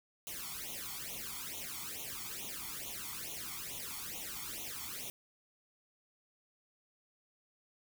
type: noise with flanger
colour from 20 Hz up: white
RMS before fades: -43 dBFS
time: 0.27-5.1 s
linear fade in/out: 0 ms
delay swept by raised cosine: 0.3 to 0.92 ms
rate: 2.3 Hz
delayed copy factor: +0.9
effects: none